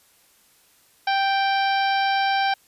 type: harmonic tone with a mistuned harmonic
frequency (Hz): 784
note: G5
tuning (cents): 0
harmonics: 1 / 2 / 3 / 4 / 5 / 6 / 7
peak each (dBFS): -20 / -26 / -30 / -32 / -34 / -36 / -37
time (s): 1.07-2.54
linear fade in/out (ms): 5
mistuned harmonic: 7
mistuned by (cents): -17
effects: white hiss -58 dBFS RMS until 2.67 s + resampled to 32000 Hz